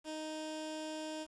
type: tone with notch filter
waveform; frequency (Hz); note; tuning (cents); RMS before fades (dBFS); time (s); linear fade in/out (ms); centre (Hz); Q
15% pulse; 311.1; D#4; 0; -42; 0.04-1.27; 50; 1200; 1.7
effects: resampled to 22050 Hz + 10-bit